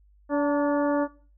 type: harmonic tone with a mistuned harmonic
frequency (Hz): 288.3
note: D4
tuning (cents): -32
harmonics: 1 / 2 / 3 / 4 / 5 / 6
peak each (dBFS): -23 / -25 / -32 / -34 / -38 / -40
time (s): 0.29-1.08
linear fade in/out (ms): 50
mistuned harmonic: 3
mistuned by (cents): +47
effects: noise-tail reverb RT60 0.4 s tail -18 dB re dry + added 50 Hz sine -55 dBFS peak until 1.37 s